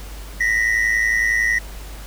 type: tone pair together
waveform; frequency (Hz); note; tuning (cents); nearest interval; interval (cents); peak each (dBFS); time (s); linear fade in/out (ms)
triangle; 1864.7 / 1975.6; A#6 / B6; 0 / 0; minor second; 100; -17 / -17; 0.4-1.59; 10
effects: added 50 Hz sine -32 dBFS peak until 2.06 s + pink hiss -40 dBFS RMS until 2.06 s